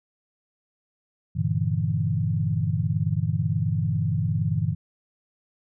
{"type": "chord", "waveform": "sine", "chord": "E half-diminished seventh", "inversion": "first", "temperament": "equal", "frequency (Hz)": [98, 116.54, 146.83, 164.81], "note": ["G2", "Bb2", "D3", "E3"], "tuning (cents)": [0, 0, 0, 0], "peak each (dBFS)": -27, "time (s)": [1.35, 4.75], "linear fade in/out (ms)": 20, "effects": []}